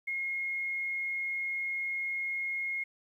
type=tone; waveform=sine; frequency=2152 Hz; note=C7; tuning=48 cents sharp; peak=-31 dBFS; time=0.07-2.84 s; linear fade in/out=10 ms; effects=11-bit